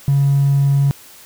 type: tone with hard clipping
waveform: triangle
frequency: 139.6 Hz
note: C#3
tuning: 13 cents sharp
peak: -11 dBFS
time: 0.08-0.91 s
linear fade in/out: 0 ms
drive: 3 dB
effects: white hiss -42 dBFS RMS until 1.25 s